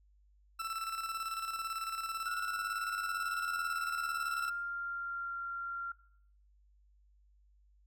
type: tone with tremolo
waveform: 40% pulse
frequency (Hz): 1331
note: E6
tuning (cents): +16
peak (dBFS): -34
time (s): 0.59-4.5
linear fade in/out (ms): 10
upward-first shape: square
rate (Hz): 18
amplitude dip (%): 50
type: tone with pitch glide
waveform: sine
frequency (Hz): 1433 to 1381.8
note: F6 to F6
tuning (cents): +44 to -19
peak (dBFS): -36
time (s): 2.26-5.92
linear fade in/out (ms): 5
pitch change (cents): -63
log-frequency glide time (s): 2.73-5.39
effects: noise-tail reverb RT60 0.6 s tail -21 dB re dry + added 50 Hz sine -63 dBFS peak until 7.86 s